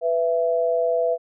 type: tone pair together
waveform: sine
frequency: 496.1 / 666 Hz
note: B4 / E5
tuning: +8 / +18 cents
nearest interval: perfect fourth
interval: 510 cents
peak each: -21 dBFS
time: 0.01-1.18 s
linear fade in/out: 50 ms
effects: none